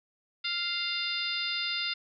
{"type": "harmonic tone with a mistuned harmonic", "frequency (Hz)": 697, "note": "F5", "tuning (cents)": -4, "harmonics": [2, 3, 4, 5, 6, 7], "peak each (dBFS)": [-39, -37, -36, -34, -39, -36], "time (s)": [0.44, 1.94], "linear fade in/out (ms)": 10, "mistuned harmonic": 5, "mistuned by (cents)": 53, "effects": []}